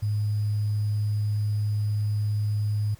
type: tone with sample-and-hold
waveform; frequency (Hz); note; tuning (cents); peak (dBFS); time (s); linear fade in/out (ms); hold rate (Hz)
sine; 104.8; G#2; +16; -22; 0.02-2.95; 10; 4900
effects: pink hiss -55 dBFS RMS until 2.99 s + MP3 96 kbps